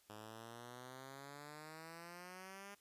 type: exponential sweep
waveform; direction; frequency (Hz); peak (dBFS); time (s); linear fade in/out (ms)
5% pulse; up; 104.9 to 203.2; -40; 0.09-2.75; 10
effects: white hiss -72 dBFS RMS until 2.8 s + resampled to 32000 Hz